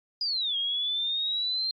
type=exponential two-way sweep; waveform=sine; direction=down then up; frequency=4973 to 3234 to 4193 Hz; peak=-26 dBFS; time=0.21-1.71 s; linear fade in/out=2 ms; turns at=0.57 s; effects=AAC 32 kbps